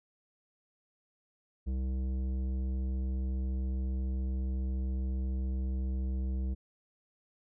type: tone with tanh clipping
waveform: triangle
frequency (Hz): 64.8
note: C2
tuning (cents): -16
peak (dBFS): -32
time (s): 1.66-6.55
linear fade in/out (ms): 20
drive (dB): 16
effects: none